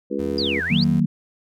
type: harmonic tone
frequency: 69.3 Hz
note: C#2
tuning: in tune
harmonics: 3 / 4 / 5 / 6 / 7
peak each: -29 / -28 / -28 / -30 / -28 dBFS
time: 0.1-0.61 s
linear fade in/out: 20 ms
type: tone with pitch glide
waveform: 30% pulse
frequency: 83.6 to 85.8 Hz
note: E2 to F2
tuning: +25 to -30 cents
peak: -30 dBFS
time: 0.19-1 s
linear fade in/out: 5 ms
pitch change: +45 cents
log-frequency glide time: 0.42-0.73 s
type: exponential two-way sweep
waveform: sine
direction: down then up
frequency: 5020 to 1480 to 4901 Hz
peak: -22 dBFS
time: 0.38-0.84 s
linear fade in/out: 2 ms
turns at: 0.64 s
type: chord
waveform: sine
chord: D# minor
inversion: none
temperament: just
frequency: 155.56 / 186.68 / 233.3 Hz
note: D#3 / F#3 / A#3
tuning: 0 / +16 / +2 cents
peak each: -20 dBFS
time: 0.7-1.06 s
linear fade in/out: 10 ms
effects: none